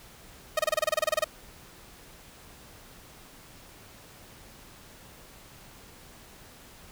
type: tone bursts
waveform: sawtooth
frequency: 622.3 Hz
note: D#5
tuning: in tune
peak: -18 dBFS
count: 14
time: 0.57-1.243 s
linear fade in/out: 5 ms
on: 23 ms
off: 27 ms
effects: pink hiss -51 dBFS RMS until 6.91 s